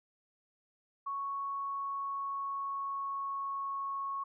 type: tone with pitch glide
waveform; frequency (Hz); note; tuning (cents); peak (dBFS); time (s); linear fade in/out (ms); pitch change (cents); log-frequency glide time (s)
sine; 1108.7 to 1101; C#6 to C#6; 0 to -12; -34; 1.06-4.24; 10; -12; 1.54-4.04
effects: none